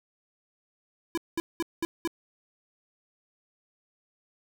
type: tone bursts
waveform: square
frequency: 334.8 Hz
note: E4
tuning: 27 cents sharp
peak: -27 dBFS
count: 5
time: 1.15-2.075 s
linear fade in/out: 0 ms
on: 25 ms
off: 200 ms
effects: none